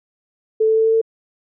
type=tone with pitch steps; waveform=sine; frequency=439 / 441.5 / 444.1 / 446.7 / 449.3 Hz; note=A4 / A4 / A4 / A4 / A4; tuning=-4 / +6 / +16 / +26 / +36 cents; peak=-12 dBFS; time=0.6-1.015 s; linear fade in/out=10 ms; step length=83 ms; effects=none